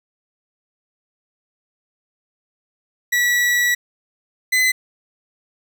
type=tone pair in turn; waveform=40% pulse; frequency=1942 / 2024 Hz; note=B6 / B6; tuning=-30 / +42 cents; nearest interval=minor second; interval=72 cents; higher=second; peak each=-14 / -13 dBFS; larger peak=second; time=3.12-3.75 / 4.52-4.72 s; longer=first; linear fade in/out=10 ms; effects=none